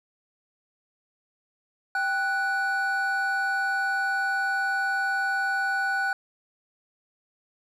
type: tone pair together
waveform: triangle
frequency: 784 / 1480 Hz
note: G5 / F#6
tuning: 0 / 0 cents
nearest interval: major seventh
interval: 1100 cents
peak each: -27 / -23 dBFS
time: 1.95-6.13 s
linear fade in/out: 2 ms
effects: none